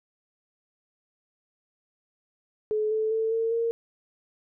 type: tone with pitch steps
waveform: sine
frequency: 428.6 / 436.6 / 444.7 / 453 / 461.5 Hz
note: A4 / A4 / A4 / A#4 / A#4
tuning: -45 / -13 / +18 / -50 / -17 cents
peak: -23 dBFS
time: 2.71-3.71 s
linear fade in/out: 0 ms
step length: 200 ms
effects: none